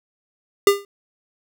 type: tone with exponential decay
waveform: square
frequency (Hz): 401.6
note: G4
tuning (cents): +42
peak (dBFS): -7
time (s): 0.67-0.85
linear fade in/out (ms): 2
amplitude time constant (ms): 39
effects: none